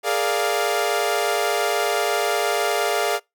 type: chord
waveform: sawtooth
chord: Bb dominant seventh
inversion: third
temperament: equal with one note detuned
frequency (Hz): 415.3 / 463.7 / 587.3 / 698.5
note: Ab4 / Bb4 / D5 / F5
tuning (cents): 0 / -9 / 0 / 0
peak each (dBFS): -21 / -23 / -22 / -20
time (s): 0.03-3.2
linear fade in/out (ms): 50
effects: noise-tail reverb RT60 0.2 s tail -25 dB re dry